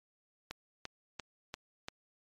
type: click train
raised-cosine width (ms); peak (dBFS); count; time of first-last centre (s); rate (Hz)
0.2; -22; 5; 0.51-1.885; 2.91
effects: MP3 64 kbps